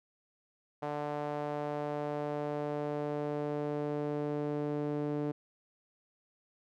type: tone with band-pass filter sweep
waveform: sawtooth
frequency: 147.5 Hz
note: D3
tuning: 8 cents sharp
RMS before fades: -35 dBFS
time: 0.82-5.32 s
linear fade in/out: 10 ms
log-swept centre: 710 to 370 Hz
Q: 1.7
effects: none